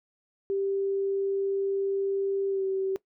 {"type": "tone with pitch glide", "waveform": "sine", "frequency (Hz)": [392.7, 384.2], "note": ["G4", "G4"], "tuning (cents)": [3, -35], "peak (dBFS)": -25, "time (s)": [0.5, 2.96], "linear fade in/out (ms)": 0, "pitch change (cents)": -38, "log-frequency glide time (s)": [2.49, 2.64], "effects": ["noise-tail reverb RT60 0.1 s tail -19 dB re dry"]}